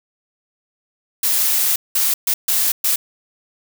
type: noise bursts at uneven times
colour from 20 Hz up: blue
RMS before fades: -17 dBFS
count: 5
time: 1.23-1.76 / 1.95-2.14 / 2.27-2.34 / 2.48-2.72 / 2.84-2.96 s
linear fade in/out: 5 ms
effects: none